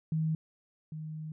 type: tone pair in turn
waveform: sine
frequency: 158.4 / 155.86 Hz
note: D#3 / D#3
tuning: +31 / +3 cents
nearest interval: unison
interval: 28 cents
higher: first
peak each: -27 / -37 dBFS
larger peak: first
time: 0.12-0.35 / 0.92-1.32 s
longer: second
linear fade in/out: 2 ms
effects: none